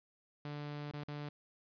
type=tone with dropouts; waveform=sawtooth; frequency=146.83 Hz; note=D3; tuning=in tune; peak=-37 dBFS; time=0.45-1.29 s; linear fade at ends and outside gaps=2 ms; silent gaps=0.912-0.936 / 1.037-1.083 s; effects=resampled to 11025 Hz + 11-bit